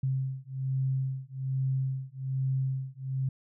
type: beating tone pair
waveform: sine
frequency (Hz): 132.1 / 133.3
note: C3 / C3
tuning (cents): +17 / +33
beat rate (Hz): 1.2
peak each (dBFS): -31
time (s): 0.03-3.29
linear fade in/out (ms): 5
effects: none